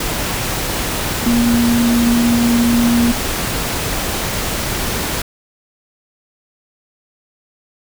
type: tone in noise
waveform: sine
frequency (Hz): 236.5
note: A#3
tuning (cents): +25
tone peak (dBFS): -11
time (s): 1.26-3.12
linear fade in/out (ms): 5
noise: pink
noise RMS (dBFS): -20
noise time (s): 0-5.22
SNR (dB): +6
effects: none